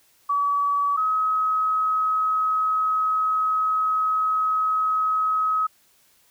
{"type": "tone pair in turn", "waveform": "sine", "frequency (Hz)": [1142, 1274.5], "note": ["D6", "D#6"], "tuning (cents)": [-49, 41], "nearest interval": "major second", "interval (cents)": 190, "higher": "second", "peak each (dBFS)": -19, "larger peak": "neither", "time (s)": [[0.29, 0.97], [0.97, 5.67]], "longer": "second", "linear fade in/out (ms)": 10, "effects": ["white hiss -60 dBFS RMS until 6.3 s"]}